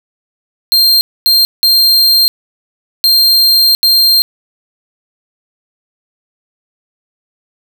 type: tone bursts at uneven times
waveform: 45% pulse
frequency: 4186 Hz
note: C8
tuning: in tune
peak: -5 dBFS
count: 5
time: 0.72-1.01 / 1.26-1.45 / 1.63-2.28 / 3.04-3.75 / 3.83-4.22 s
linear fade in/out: 0 ms
effects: none